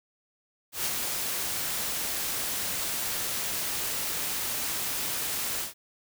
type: noise with ADSR envelope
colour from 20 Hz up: white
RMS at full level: -28 dBFS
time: 0.72-5.74 s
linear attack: 130 ms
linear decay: 47 ms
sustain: -3 dB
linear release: 140 ms
effects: none